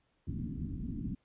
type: low-pass noise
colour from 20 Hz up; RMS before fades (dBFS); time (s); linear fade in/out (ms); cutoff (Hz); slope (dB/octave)
white; -38; 0.27-1.15; 5; 280; 48
effects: pink hiss -75 dBFS RMS until 1.24 s + resampled to 8000 Hz